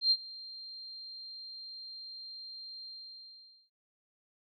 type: tone with ADSR envelope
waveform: sine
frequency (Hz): 4179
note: C8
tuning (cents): -3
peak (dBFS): -21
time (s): 0.01-3.7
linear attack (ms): 100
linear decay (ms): 53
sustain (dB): -22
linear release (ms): 850
effects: none